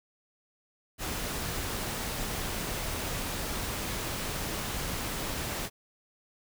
pink noise, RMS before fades -34 dBFS, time 0.98-5.7 s, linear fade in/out 50 ms, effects none

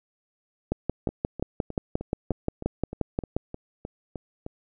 two click trains, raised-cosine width 2 ms, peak -11 / -21 dBFS, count 16 / 12, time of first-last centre 0.72-3.366 / 1.09-4.464 s, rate 5.67 / 3.26 Hz, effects none

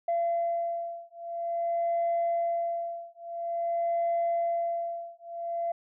sine beating tone pair, 681 / 681.49 Hz, F5 / F5, -44 / -43 cents, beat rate 0.49 Hz, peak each -29 dBFS, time 0.08-5.72 s, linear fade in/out 5 ms, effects tanh soft clip ceiling -21 dBFS

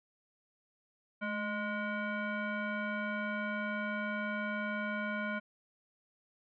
sine tone with frequency modulation, 617 Hz, D#5, 15 cents flat, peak -33 dBFS, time 1.21-5.4 s, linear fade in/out 20 ms, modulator 830 Hz, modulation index 1.7, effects none

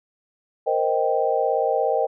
sine chord, C minor seventh, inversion third, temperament equal, 466.2 / 523.3 / 622.3 / 784 Hz, Bb4 / C5 / Eb5 / G5, 0 / 0 / 0 / 0 cents, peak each -24 dBFS, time 0.66-2.07 s, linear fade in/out 20 ms, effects none

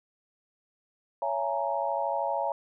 sine chord, A# half-diminished seventh, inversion first, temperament just, 559.4 / 671.3 / 839.1 / 932.3 Hz, C#5 / E5 / G#5 / A#5, +16 / +31 / +18 / 0 cents, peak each -32 dBFS, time 1.22-2.52 s, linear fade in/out 2 ms, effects none

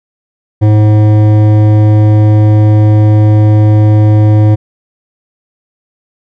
triangle tone with hard clipping, 106.4 Hz, G#2, 42 cents sharp, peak -5 dBFS, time 0.61-4.56 s, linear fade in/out 20 ms, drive 16 dB, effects none

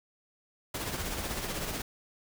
pink noise with tremolo, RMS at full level -33 dBFS, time 0.74-1.82 s, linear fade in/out 5 ms, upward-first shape triangle, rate 16 Hz, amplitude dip 50%, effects none

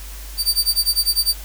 sawtooth tone with tremolo, 4636 Hz, D8, 23 cents flat, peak -10 dBFS, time 0.37-1.36 s, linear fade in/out 50 ms, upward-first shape sine, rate 10 Hz, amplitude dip 95%, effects added 50 Hz sine -32 dBFS peak until 1.44 s + white hiss -39 dBFS RMS until 1.44 s

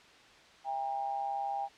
sine tone with amplitude modulation, 801 Hz, G5, 37 cents sharp, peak -29 dBFS, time 0.64-1.69 s, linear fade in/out 50 ms, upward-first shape sine, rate 139 Hz, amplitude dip 65%, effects white hiss -57 dBFS RMS until 1.77 s + low-pass 4000 Hz 12 dB/octave

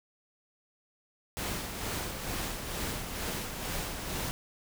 pink noise with tremolo, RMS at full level -34 dBFS, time 1.37-4.31 s, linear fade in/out 0 ms, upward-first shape sine, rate 2.2 Hz, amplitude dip 45%, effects none

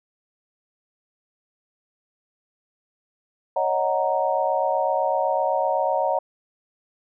sine chord, D# minor seventh, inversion third, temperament equal, 554.4 / 622.3 / 740 / 932.3 Hz, C#5 / D#5 / F#5 / A#5, 0 / 0 / 0 / 0 cents, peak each -25 dBFS, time 3.56-6.19 s, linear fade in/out 5 ms, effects none

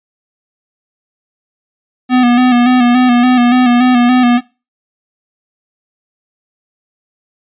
square tone with vibrato, 246.9 Hz, B3, in tune, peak -7 dBFS, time 2.09-4.41 s, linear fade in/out 50 ms, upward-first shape square, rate 3.5 Hz, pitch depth 37 cents each way, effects noise-tail reverb RT60 0.3 s tail -22 dB re dry + resampled to 8000 Hz

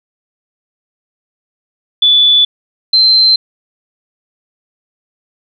sine tone pair in turn, 3466 / 4109 Hz, A7 / C8, -27 / -32 cents, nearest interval minor third, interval 295 cents, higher second, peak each -5 dBFS, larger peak neither, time 2.02-2.45 / 2.93-3.36 s, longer neither, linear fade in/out 5 ms, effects none

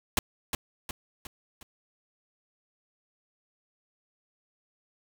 pink noise with echo, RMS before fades -24 dBFS, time 0.17-0.19 s, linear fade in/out 2 ms, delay 360 ms, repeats 4, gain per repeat -6 dB, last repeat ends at 1.63 s, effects none

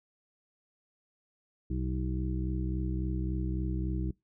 harmonic tone, 63.6 Hz, C2, 48 cents flat, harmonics 1 / 2 / 3 / 5 / 6, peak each -32 / -36 / -38 / -38 / -47 dBFS, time 1.7-4.11 s, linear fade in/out 5 ms, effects noise-tail reverb RT60 0.2 s tail -24 dB re dry

